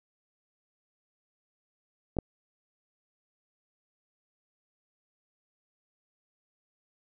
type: clicks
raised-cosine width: 2 ms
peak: -23 / -13 dBFS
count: 2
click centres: 2.168 / 2.187 s
effects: none